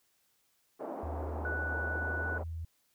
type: band-pass noise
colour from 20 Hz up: white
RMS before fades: -41 dBFS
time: 0.79-2.44 s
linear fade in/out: 20 ms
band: 240 to 840 Hz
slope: 24 dB/octave
type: tone with pitch glide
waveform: sine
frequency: 77.78 to 82.03 Hz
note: D#2 to E2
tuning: 0 to -8 cents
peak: -36 dBFS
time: 1.03-2.65 s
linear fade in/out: 5 ms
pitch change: +92 cents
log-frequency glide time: 1.76-2.27 s
type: tone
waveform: sine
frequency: 1480 Hz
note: F#6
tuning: in tune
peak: -34 dBFS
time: 1.45-2.38 s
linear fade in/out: 2 ms
effects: white hiss -73 dBFS RMS until 2.94 s